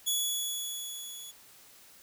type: tone with level ramp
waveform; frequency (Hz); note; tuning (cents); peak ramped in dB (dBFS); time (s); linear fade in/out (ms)
15% pulse; 3392; G#7; +36; -19 to -36; 0.06-1.32; 20
effects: white hiss -56 dBFS RMS until 2.02 s